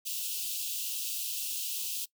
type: high-pass noise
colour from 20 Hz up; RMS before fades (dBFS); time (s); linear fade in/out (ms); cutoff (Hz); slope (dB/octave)
white; -35; 0.05-2.06; 20; 2600; 96
effects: noise-tail reverb RT60 0.1 s tail -21 dB re dry